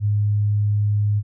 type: tone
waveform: sine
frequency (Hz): 103.83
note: G#2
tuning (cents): 0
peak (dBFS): -16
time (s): 0-1.23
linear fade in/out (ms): 50
effects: none